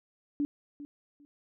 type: tone with echo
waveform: sine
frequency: 289.4 Hz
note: D4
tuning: 25 cents flat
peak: -26 dBFS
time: 0.4-0.45 s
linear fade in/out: 0 ms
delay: 400 ms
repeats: 2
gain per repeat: -14 dB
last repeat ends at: 1.25 s
effects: none